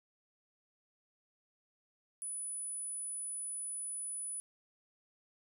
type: tone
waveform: sine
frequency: 9940 Hz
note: D#9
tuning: 3 cents flat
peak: -38 dBFS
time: 2.22-4.4 s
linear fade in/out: 0 ms
effects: none